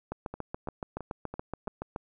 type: two click trains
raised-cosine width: 1 ms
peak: -20 / -24 dBFS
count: 14 / 5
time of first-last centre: 0.12-1.961 / 0.34-1.673 s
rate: 7.06 / 3 Hz
effects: none